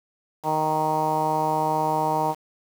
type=tone with low-pass filter; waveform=10% pulse; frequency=155.56 Hz; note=D#3; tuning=in tune; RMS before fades=-23 dBFS; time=0.43-2.35 s; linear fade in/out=50 ms; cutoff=900 Hz; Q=5.6; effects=7-bit